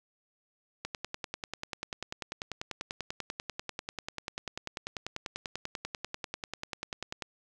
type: click train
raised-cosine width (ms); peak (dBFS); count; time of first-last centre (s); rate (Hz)
0.2; -18; 66; 0.85-7.223; 10.2
effects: none